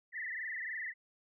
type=tone with frequency modulation; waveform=sine; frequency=1892 Hz; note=A#6; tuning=25 cents sharp; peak=-37 dBFS; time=0.12-0.94 s; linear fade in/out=50 ms; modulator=23.4 Hz; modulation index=6.1; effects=none